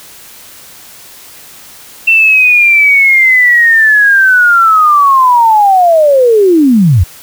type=linear sweep; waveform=sine; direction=down; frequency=2700 to 74.5 Hz; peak=-3 dBFS; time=2.07-7.04 s; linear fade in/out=10 ms; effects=white hiss -34 dBFS RMS until 7.22 s